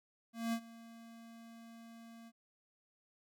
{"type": "tone with ADSR envelope", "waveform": "square", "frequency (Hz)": 229.5, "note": "A#3", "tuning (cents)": -27, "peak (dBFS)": -33, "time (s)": [0.33, 2.32], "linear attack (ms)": 200, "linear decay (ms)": 69, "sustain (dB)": -20, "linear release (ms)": 46, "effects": []}